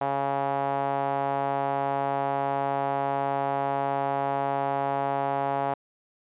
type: tone with band-pass filter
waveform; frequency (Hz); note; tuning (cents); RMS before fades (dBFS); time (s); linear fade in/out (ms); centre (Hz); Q
sawtooth; 138.59; C#3; 0; -27; 0.01-5.74; 5; 780; 3.3
effects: resampled to 8000 Hz